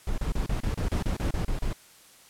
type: noise bursts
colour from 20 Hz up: brown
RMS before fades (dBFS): -27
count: 12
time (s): 0.07-1.731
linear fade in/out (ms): 2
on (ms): 110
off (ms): 31
effects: white hiss -54 dBFS RMS until 2.29 s + low-pass 12000 Hz 12 dB/octave